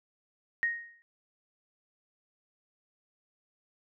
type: tone with exponential decay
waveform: sine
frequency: 1867 Hz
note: A#6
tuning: 2 cents sharp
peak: -23 dBFS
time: 0.63-1.02 s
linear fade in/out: 0 ms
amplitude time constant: 83 ms
effects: none